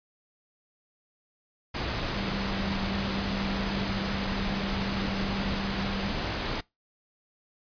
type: tone in noise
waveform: sine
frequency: 196 Hz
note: G3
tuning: in tune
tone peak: -32 dBFS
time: 2.15-6.12 s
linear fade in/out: 10 ms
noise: pink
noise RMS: -31 dBFS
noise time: 1.74-6.61 s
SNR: -4 dB
effects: noise-tail reverb RT60 0.2 s tail -23 dB re dry + resampled to 11025 Hz